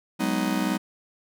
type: chord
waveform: 45% pulse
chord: G# minor seventh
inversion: third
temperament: just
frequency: 186.89 / 207.7 / 249.2 / 311.5 Hz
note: F#3 / G#3 / B3 / D#4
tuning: +18 / 0 / +16 / +2 cents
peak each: -29 dBFS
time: 0.19-0.78 s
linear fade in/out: 20 ms
effects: none